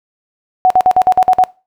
sine tone bursts, 742 Hz, F#5, 5 cents sharp, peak -5 dBFS, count 8, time 0.65-1.438 s, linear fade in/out 0 ms, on 53 ms, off 52 ms, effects noise-tail reverb RT60 0.3 s tail -22 dB re dry

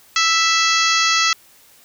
harmonic tone with a mistuned harmonic, 659.3 Hz, E5, in tune, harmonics 2 / 3 / 4 / 5 / 6 / 7 / 8 / 9 / 10, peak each -19 / -21 / -22 / -23 / -24 / -24 / -25 / -26 / -26 dBFS, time 0.16-1.33 s, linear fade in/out 2 ms, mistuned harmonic 6, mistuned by +58 cents, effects white hiss -50 dBFS RMS until 1.84 s

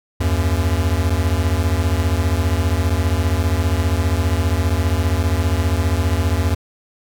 square beating tone pair, 77.78 / 92.78 Hz, D#2 / F#2, 0 / +5 cents, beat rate 15 Hz, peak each -19 dBFS, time 0.2-6.55 s, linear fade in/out 10 ms, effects none

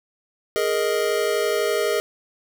square chord, Ab suspended second, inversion none, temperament just, 415.3 / 467.2 / 623 Hz, Ab4 / Bb4 / Eb5, 0 / +4 / +2 cents, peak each -24 / -25 / -26 dBFS, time 0.56-2 s, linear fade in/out 0 ms, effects none

